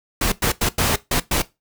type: noise bursts at uneven times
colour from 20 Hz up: pink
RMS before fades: -19 dBFS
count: 6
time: 0.21-0.32 / 0.42-0.52 / 0.61-0.69 / 0.78-0.96 / 1.11-1.2 / 1.31-1.42 s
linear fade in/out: 5 ms
effects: noise-tail reverb RT60 0.2 s tail -17 dB re dry